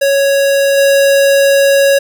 square tone with level steps, 554.4 Hz, C#5, in tune, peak -9 / -7 dBFS, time 0.01-1.99 s, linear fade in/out 10 ms, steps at 0.77 s, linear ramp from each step 10 ms, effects none

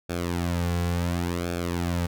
sawtooth tone with flanger, 86.8 Hz, F2, 10 cents flat, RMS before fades -27 dBFS, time 0.09-2.07 s, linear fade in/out 10 ms, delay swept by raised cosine 1 to 3.3 ms, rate 0.7 Hz, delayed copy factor -0.75, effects none

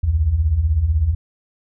sine beating tone pair, 65.41 / 81.41 Hz, C2 / E2, 0 / -21 cents, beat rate 16 Hz, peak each -21 / -15 dBFS, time 0.03-1.15 s, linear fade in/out 10 ms, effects none

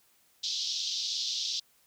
pink band-pass noise, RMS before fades -33 dBFS, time 0.43-1.6 s, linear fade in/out 10 ms, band 3400 to 5800 Hz, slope 48 dB/octave, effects white hiss -66 dBFS RMS until 1.86 s

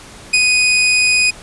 sawtooth tone with ADSR envelope, 2489 Hz, D#7, in tune, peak -5 dBFS, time 0.33-1.31 s, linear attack 10 ms, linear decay 40 ms, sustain -2 dB, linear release 14 ms, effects pink hiss -37 dBFS RMS until 1.42 s + resampled to 24000 Hz

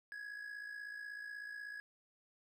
triangle tone with amplitude modulation, 1672 Hz, G#6, 11 cents sharp, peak -40 dBFS, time 0.12-1.8 s, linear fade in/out 0 ms, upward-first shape sine, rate 56.3 Hz, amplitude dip 60%, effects none

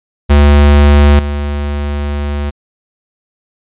square tone with level steps, 72.4 Hz, D2, 24 cents flat, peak -4 / -15 dBFS, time 0.29-2.51 s, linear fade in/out 20 ms, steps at 1.19 s, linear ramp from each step 2 ms, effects resampled to 8000 Hz

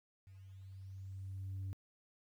sine tone with level ramp, 96 Hz, G2, 36 cents flat, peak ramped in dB -54 to -36 dBFS, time 0.27-1.73 s, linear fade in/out 0 ms, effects tanh soft clip ceiling -38 dBFS + 12-bit

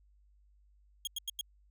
sawtooth tone bursts, 3276 Hz, G#7, 24 cents flat, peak -31 dBFS, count 4, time 1.05-1.411 s, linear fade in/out 2 ms, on 22 ms, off 91 ms, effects added 50 Hz sine -62 dBFS peak until 1.7 s

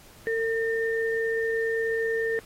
sine tone pair together, 453.1 / 1812.4 Hz, A#4 / A#6, -49 / -49 cents, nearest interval 2 octaves, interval 2400 cents, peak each -25 / -29 dBFS, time 0.27-2.39 s, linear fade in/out 0 ms, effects pink hiss -52 dBFS RMS until 2.45 s + AAC 48 kbps

